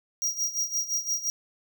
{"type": "tone with tremolo", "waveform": "square", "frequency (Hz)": 5710, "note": "F8", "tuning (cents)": 37, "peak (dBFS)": -24, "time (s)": [0.22, 1.3], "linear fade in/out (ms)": 0, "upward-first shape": "sine", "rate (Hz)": 5.8, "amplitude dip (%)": 80, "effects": []}